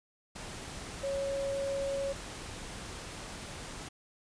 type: tone in noise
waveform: sine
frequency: 552 Hz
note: C#5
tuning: 7 cents flat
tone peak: -31 dBFS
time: 1.03-2.13 s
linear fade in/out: 10 ms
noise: pink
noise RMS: -43 dBFS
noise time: 0.35-3.89 s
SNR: +9 dB
effects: resampled to 22050 Hz